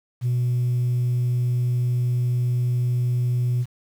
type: tone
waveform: sine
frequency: 123 Hz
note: B2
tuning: 7 cents flat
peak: -17 dBFS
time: 0.21-3.66 s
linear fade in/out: 50 ms
effects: tanh soft clip ceiling -17 dBFS + 8-bit